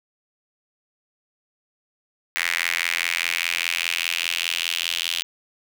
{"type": "tone with high-pass filter sweep", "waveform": "square", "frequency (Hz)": 42.48, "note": "F1", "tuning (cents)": -47, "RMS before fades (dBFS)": -25, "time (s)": [2.36, 5.23], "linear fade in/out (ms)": 0, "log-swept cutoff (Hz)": [2000, 3100], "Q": 3.4, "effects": []}